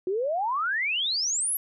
sine exponential sweep, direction up, 355.1 to 11840 Hz, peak -24 dBFS, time 0.07-1.57 s, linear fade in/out 2 ms, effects none

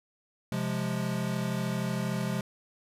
square chord, F minor, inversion second, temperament equal, 130.81 / 174.61 / 207.7 Hz, C3 / F3 / Ab3, 0 / 0 / 0 cents, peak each -34 dBFS, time 0.52-2.41 s, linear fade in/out 2 ms, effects resampled to 32000 Hz

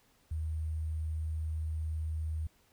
sine tone with sample-and-hold, 78.8 Hz, D#2, 23 cents sharp, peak -32 dBFS, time 0.31-2.47 s, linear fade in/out 5 ms, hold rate 8820 Hz, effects pink hiss -68 dBFS RMS until 2.72 s

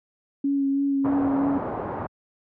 sine tone with vibrato, 277.2 Hz, C#4, in tune, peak -20 dBFS, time 0.44-1.58 s, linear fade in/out 5 ms, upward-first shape sine, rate 3.1 Hz, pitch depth 19 cents each way
white low-pass noise, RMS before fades -30 dBFS, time 1.04-2.07 s, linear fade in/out 10 ms, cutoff 1000 Hz, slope 24 dB/octave
effects high-pass 80 Hz 12 dB/octave

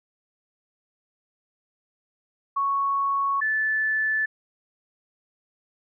sine tone pair in turn, 1108.7 / 1746.4 Hz, C#6 / A6, 0 / -13 cents, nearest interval minor sixth, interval 787 cents, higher second, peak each -21 dBFS, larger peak neither, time 2.56-3.41 / 3.41-4.26 s, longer neither, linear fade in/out 10 ms, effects none

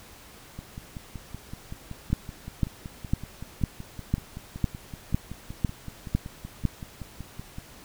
two click trains, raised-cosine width 5 ms, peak -24 / -10 dBFS, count 38 / 10, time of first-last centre 0.59-7.584 / 2.13-6.653 s, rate 5.29 / 1.99 Hz, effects pink hiss -49 dBFS RMS until 7.84 s

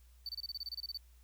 triangle tone bursts, 4551 Hz, C#8, 45 cents sharp, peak -37 dBFS, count 13, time 0.26-0.974 s, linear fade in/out 2 ms, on 30 ms, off 27 ms, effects added 60 Hz sine -58 dBFS peak until 1.23 s + white hiss -71 dBFS RMS until 1.23 s

